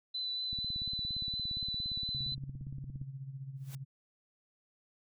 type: tone with vibrato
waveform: sine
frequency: 4000 Hz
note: B7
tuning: 21 cents sharp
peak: -34 dBFS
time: 0.14-2.35 s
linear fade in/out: 10 ms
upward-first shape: triangle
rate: 4.2 Hz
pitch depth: 17 cents each way
type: click train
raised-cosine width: 5 ms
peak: -33 dBFS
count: 44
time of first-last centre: 0.53-3.016 s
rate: 17.3 Hz
type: tone with tremolo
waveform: sine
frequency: 135.1 Hz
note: C#3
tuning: 44 cents flat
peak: -38 dBFS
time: 2.14-3.85 s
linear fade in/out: 20 ms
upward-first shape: sine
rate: 15 Hz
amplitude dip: 65%
type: noise with exponential growth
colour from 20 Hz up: white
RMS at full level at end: -47 dBFS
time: 3.56-3.75 s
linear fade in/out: 2 ms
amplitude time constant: 40 ms
effects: none